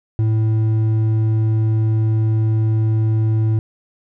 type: tone with hard clipping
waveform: sine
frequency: 110 Hz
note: A2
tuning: in tune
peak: -15 dBFS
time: 0.19-3.59 s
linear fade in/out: 0 ms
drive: 5 dB
effects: none